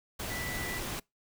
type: tone in noise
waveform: sine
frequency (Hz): 1975.5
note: B6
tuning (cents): 0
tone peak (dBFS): -38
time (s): 0.3-0.79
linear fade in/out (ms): 10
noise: pink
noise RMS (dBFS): -37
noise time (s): 0.19-1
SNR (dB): -4
effects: noise-tail reverb RT60 0.2 s tail -25 dB re dry